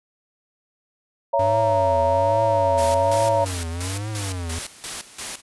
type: chord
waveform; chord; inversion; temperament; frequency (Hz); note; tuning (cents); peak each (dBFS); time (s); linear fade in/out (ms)
sine; A# diminished; first; just; 559.4 / 671.3 / 932.3; C#5 / E5 / A#5; +16 / +31 / 0; -20 / -22 / -21; 1.33-3.45; 10
type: tone with vibrato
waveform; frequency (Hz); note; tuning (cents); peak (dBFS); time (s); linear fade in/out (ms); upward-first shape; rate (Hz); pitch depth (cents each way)
square; 94.3; F#2; +33; -27; 1.39-4.59; 5; triangle; 1.2; 260
type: noise with tremolo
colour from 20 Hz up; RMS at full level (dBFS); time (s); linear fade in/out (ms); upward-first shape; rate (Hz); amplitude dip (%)
white; -30; 2.77-5.42; 20; square; 2.9; 80
effects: resampled to 24000 Hz